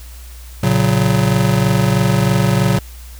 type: chord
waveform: square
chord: F# major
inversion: first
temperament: just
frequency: 115.62 / 138.75 / 185 Hz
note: A#2 / C#3 / F#3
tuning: -14 / +2 / 0 cents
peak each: -17 dBFS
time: 0.63-2.79 s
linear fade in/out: 5 ms
effects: added 60 Hz sine -32 dBFS peak until 3.19 s + white hiss -42 dBFS RMS until 3.19 s